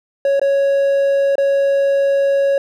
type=tone with dropouts; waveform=triangle; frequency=554.4 Hz; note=C#5; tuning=in tune; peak=-10 dBFS; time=0.25-2.58 s; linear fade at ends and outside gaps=2 ms; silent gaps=0.396-0.415 / 1.355-1.381 s; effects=none